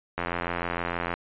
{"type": "click train", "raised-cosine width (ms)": 0.5, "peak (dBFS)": -13, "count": 84, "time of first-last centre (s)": [0.18, 1.14], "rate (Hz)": 86.5, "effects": ["resampled to 8000 Hz"]}